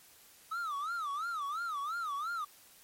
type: tone with vibrato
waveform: triangle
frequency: 1253 Hz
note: D#6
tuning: 12 cents sharp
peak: -32 dBFS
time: 0.51-2.45 s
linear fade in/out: 10 ms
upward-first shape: sine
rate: 2.9 Hz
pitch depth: 200 cents each way
effects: white hiss -59 dBFS RMS until 2.83 s + MP3 64 kbps

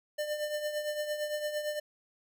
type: tone with tremolo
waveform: square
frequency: 599 Hz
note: D5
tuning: 34 cents sharp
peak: -30 dBFS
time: 0.18-1.8 s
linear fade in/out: 10 ms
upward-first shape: triangle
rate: 8.8 Hz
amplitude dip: 65%
effects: none

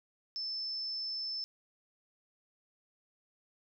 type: tone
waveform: sine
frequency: 5274 Hz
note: E8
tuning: in tune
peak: -35 dBFS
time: 0.36-1.44 s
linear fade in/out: 0 ms
effects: none

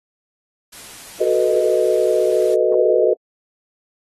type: noise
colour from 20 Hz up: white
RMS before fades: -38 dBFS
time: 0.72-2.55 s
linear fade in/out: 10 ms
type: chord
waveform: sine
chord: B dominant seventh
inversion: second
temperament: equal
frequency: 370 / 440 / 493.9 / 622.3 Hz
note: F#4 / A4 / B4 / D#5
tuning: 0 / 0 / 0 / 0 cents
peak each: -19 dBFS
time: 1.2-3.14 s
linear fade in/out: 10 ms
effects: AAC 32 kbps

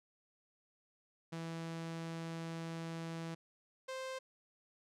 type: tone pair in turn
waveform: sawtooth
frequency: 164.81 / 523.2 Hz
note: E3 / C5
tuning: 0 / 0 cents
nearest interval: octave + minor sixth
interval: 2000 cents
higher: second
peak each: -37 / -37 dBFS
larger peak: neither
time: 1.32-3.35 / 3.88-4.19 s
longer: first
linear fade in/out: 10 ms
effects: low-pass 8000 Hz 12 dB/octave

